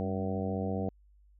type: harmonic tone with a mistuned harmonic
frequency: 95 Hz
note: F#2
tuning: 46 cents sharp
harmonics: 1 / 2 / 3 / 4 / 5 / 6 / 7 / 8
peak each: -36 / -34 / -40 / -42 / -38 / -43 / -41 / -43 dBFS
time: 0-0.89 s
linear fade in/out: 0 ms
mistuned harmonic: 2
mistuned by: +61 cents
effects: added 50 Hz sine -58 dBFS peak until 1.39 s